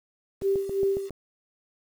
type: tone with tremolo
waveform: sine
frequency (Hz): 392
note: G4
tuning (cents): 0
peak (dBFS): -20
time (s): 0.41-1.1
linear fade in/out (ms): 50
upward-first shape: sine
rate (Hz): 2.8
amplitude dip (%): 70
type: click train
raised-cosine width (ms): 2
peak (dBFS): -22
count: 6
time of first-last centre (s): 0.42-1.107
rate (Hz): 7.28
effects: 8-bit